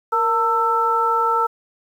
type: tone cluster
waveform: sine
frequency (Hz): 466.7 / 903 / 1327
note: A#4 / A5 / E6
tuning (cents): +2 / +45 / +11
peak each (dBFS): -24 / -20 / -18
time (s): 0.12-1.47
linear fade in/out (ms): 10
effects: 8-bit